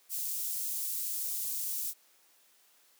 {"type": "high-pass noise", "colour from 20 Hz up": "white", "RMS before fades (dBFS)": -35, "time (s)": [0.09, 1.94], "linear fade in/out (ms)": 50, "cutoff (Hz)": 7500, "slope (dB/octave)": 12, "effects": ["white hiss -65 dBFS RMS until 2.99 s", "high-pass 300 Hz 12 dB/octave"]}